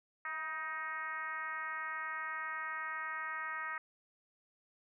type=tone with frequency modulation; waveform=sine; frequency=1568 Hz; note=G6; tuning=in tune; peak=-37 dBFS; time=0.25-3.78 s; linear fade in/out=2 ms; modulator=307 Hz; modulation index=1.7; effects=none